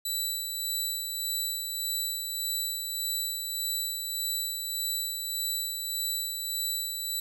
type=tone with tremolo; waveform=15% pulse; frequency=3960 Hz; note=B7; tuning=4 cents sharp; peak=-21 dBFS; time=0.05-7.2 s; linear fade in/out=5 ms; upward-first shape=sine; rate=1.7 Hz; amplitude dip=40%; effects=none